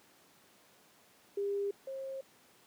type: tone pair in turn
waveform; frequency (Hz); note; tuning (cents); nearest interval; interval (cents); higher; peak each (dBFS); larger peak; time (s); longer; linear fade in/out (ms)
sine; 401.5 / 535.9; G4 / C5; +41 / +41; perfect fourth; 500; second; -31 / -38; first; 1.37-1.71 / 1.87-2.21; neither; 5
effects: pink hiss -63 dBFS RMS until 2.66 s + high-pass 200 Hz 12 dB/octave